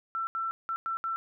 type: tone bursts at uneven times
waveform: sine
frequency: 1340 Hz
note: E6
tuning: 28 cents sharp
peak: -29 dBFS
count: 5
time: 0.15-0.27 / 0.35-0.51 / 0.69-0.76 / 0.86-0.97 / 1.04-1.16 s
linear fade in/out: 0 ms
effects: none